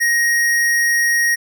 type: tone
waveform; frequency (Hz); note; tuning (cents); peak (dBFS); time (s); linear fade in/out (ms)
square; 1877; A#6; +11; -14; 0-1.36; 20
effects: none